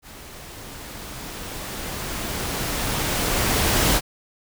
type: noise with level ramp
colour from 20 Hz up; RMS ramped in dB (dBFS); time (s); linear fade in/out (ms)
pink; -42 to -18; 0.02-4.01; 50
effects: none